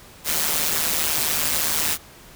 white noise with amplitude modulation, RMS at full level -19 dBFS, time 0.24-1.98 s, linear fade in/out 50 ms, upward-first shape sine, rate 154 Hz, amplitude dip 75%, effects pink hiss -46 dBFS RMS until 2.35 s

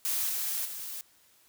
blue noise with level steps, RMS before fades -30 / -32 / -39 dBFS, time 0.05-1.01 s, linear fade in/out 0 ms, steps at 0.29 / 0.65 s, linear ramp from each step 5 ms, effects white hiss -63 dBFS RMS until 1.48 s

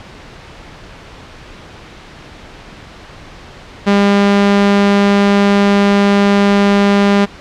sawtooth tone, 201.1 Hz, G3, 44 cents sharp, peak -4 dBFS, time 3.86-7.26 s, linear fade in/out 20 ms, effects pink hiss -35 dBFS RMS until 7.4 s + low-pass 4000 Hz 12 dB/octave

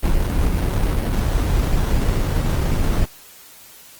brown noise with sample-and-hold, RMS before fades -18 dBFS, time 0.02-3.06 s, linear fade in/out 20 ms, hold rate 2450 Hz, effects white hiss -44 dBFS RMS until 3.99 s + Opus 24 kbps

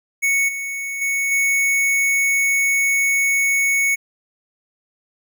square tone with level steps, 2217 Hz, C#7, in tune, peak -16 / -25 / -19 / -16 dBFS, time 0.22-3.96 s, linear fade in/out 20 ms, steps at 0.48 / 1.01 / 1.31 s, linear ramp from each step 10 ms, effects none

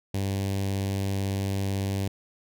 sawtooth tone with notch filter, 98 Hz, G2, in tune, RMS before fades -28 dBFS, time 0.14-2.08 s, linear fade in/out 5 ms, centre 1300 Hz, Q 0.95, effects none

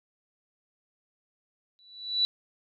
sine tone with exponential growth, 3951 Hz, B7, in tune, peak -19 dBFS, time 1.79-2.25 s, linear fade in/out 0 ms, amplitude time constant 100 ms, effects none

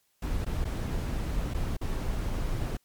brown noise with dropouts, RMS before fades -30 dBFS, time 0.22-2.77 s, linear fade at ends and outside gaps 5 ms, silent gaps 0.448-0.462 / 0.644-0.651 / 1.538-1.545 / 1.768-1.812 s, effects white hiss -71 dBFS RMS until 2.84 s + MP3 96 kbps

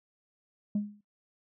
sine tone with exponential decay, 206.9 Hz, G#3, 6 cents flat, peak -22 dBFS, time 0.75-1.01 s, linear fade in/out 5 ms, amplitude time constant 56 ms, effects noise-tail reverb RT60 0.2 s tail -24 dB re dry + tanh soft clip ceiling -23 dBFS

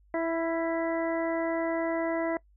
harmonic tone with a mistuned harmonic, 329.9 Hz, E4, 1 cent sharp, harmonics 1 / 2 / 3 / 4 / 5 / 6, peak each -30 / -29 / -38 / -43 / -43 / -39 dBFS, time 0.14-2.37 s, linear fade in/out 2 ms, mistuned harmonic 4, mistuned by +24 cents, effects noise-tail reverb RT60 0.1 s tail -22 dB re dry + added 50 Hz sine -58 dBFS peak until 2.56 s

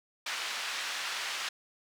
pink band-pass noise, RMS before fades -36 dBFS, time 0.26-1.49 s, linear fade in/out 5 ms, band 1400 to 5200 Hz, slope 12 dB/octave, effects none

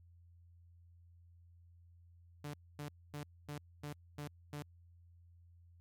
sawtooth tone bursts, 146.83 Hz, D3, in tune, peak -38 dBFS, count 7, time 2.44-4.626 s, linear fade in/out 5 ms, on 98 ms, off 250 ms, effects added 86 Hz sine -59 dBFS peak until 5.8 s + MP3 96 kbps

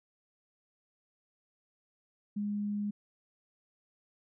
sine tone, 206.1 Hz, G#3, 13 cents flat, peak -31 dBFS, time 2.36-2.91 s, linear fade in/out 10 ms, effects none

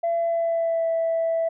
sine tone with pitch glide, 676 to 659 Hz, E5 to E5, +43 to -1 cents, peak -19 dBFS, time 0.03-1.49 s, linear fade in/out 10 ms, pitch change -44 cents, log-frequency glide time 0.14-0.88 s, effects tanh soft clip ceiling -17 dBFS

